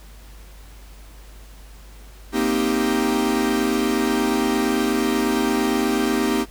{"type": "chord", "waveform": "45% pulse", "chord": "C minor seventh", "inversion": "third", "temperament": "equal", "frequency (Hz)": [233.1, 261.6, 311.1, 392], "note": ["Bb3", "C4", "Eb4", "G4"], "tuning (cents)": [0, 0, 0, 0], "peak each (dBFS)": -24, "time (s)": [2.32, 6.46], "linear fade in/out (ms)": 50, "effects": ["added 50 Hz sine -40 dBFS peak until 6.5 s", "pink hiss -49 dBFS RMS until 6.5 s"]}